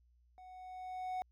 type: tone with level ramp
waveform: triangle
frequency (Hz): 740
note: F#5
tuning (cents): 0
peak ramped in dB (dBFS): -51 to -33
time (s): 0.38-1.22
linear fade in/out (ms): 0
effects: added 60 Hz sine -66 dBFS peak until 1.31 s